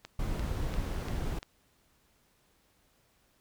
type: click train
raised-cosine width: 0.2 ms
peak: -25 dBFS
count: 5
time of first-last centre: 0.05-1.429 s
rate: 2.9 Hz
type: noise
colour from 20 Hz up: brown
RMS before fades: -33 dBFS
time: 0.19-1.39 s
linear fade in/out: 5 ms
effects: pink hiss -69 dBFS RMS until 3.4 s